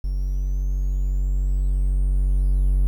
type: tone with level ramp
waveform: triangle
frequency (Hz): 46.96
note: F#1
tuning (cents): +26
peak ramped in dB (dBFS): -19 to -13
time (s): 0.04-2.87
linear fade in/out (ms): 0
effects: 9-bit